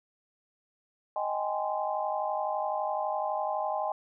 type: chord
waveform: sine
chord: Ab major seventh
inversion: second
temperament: just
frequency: 623 / 778.7 / 830.6 / 1038.3 Hz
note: Eb5 / G5 / Ab5 / C6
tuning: +2 / -12 / 0 / -14 cents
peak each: -33 / -34 / -33 / -36 dBFS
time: 1.16-3.92 s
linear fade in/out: 2 ms
effects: none